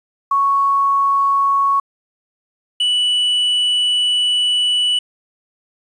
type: tone pair in turn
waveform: sine / triangle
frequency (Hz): 1108.7 / 2960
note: C#6 / F#7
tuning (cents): 0 / 0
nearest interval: octave + perfect fourth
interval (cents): 1700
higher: second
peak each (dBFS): -12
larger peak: neither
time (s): 0.31-1.8 / 2.8-4.99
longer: second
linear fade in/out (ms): 5
effects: resampled to 24000 Hz + 8-bit